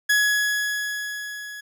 40% pulse tone with level ramp, 1681 Hz, G#6, 20 cents sharp, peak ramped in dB -15 to -34 dBFS, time 0.09-1.61 s, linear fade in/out 10 ms, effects none

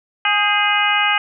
harmonic tone with a mistuned harmonic, 415.3 Hz, G#4, in tune, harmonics 2 / 3 / 4 / 5 / 6 / 7, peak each -21 / -21 / -21 / -21 / -21 / -21 dBFS, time 0.25-1.18 s, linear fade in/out 2 ms, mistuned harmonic 4, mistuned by -64 cents, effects none

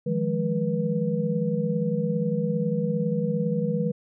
sine tone cluster, 158.6 / 176.2 / 208.5 / 484.6 Hz, D#3 / F3 / G#3 / B4, +33 / +16 / +7 / -33 cents, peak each -28 dBFS, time 0.06-3.92 s, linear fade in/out 10 ms, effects none

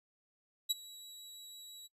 sawtooth tone with ADSR envelope, 3898 Hz, B7, 23 cents flat, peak -24 dBFS, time 0.69-1.88 s, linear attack 19 ms, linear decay 23 ms, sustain -22 dB, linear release 23 ms, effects noise-tail reverb RT60 0.1 s tail -19 dB re dry + resampled to 32000 Hz

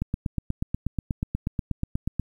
click train, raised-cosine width 5 ms, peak -13 dBFS, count 19, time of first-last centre 0.02-2.197 s, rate 8.27 Hz, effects 9-bit

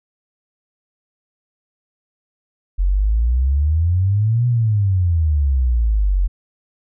sine exponential two-way sweep, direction up then down, 43.65 to 123.47 to 43.65 Hz, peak -13 dBFS, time 2.78-6.28 s, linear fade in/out 20 ms, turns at 4.47 s, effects none

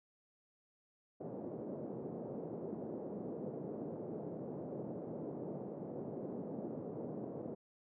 white band-pass noise, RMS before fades -44 dBFS, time 1.2-7.55 s, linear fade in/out 10 ms, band 140 to 520 Hz, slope 24 dB/octave, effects none

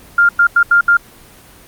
sine tone bursts at uneven times, 1400 Hz, F6, 4 cents sharp, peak -6 dBFS, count 5, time 0.18-0.29 / 0.39-0.47 / 0.56-0.63 / 0.71-0.81 / 0.88-0.97 s, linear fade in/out 5 ms, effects pink hiss -41 dBFS RMS until 1.67 s + Opus 24 kbps

